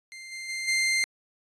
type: tone with level steps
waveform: sawtooth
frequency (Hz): 2093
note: C7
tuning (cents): 0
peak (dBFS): -37 / -32 / -27 / -19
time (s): 0.12-1.04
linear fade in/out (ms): 0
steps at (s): 0.31 / 0.48 / 0.67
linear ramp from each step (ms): 20
effects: resampled to 22050 Hz